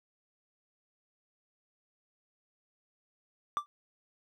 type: tone with exponential decay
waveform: triangle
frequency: 1174.7 Hz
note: D6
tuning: in tune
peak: -22 dBFS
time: 3.57-3.66 s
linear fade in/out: 0 ms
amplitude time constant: 19 ms
effects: none